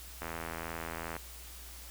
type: click train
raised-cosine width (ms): 0.5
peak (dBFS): -23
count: 79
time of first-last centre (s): 0.22-1.165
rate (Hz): 82.5
effects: added 60 Hz sine -49 dBFS peak until 1.9 s + white hiss -50 dBFS RMS until 1.9 s